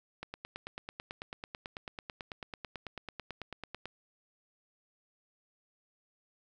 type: click train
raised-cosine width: 0.3 ms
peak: -24 dBFS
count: 34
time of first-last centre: 0.23-3.856 s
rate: 9.1 Hz
effects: none